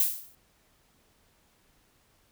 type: noise with exponential decay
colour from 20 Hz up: violet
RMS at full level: -21 dBFS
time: 0-0.35 s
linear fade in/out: 1 ms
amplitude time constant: 76 ms
effects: pink hiss -66 dBFS RMS until 2.31 s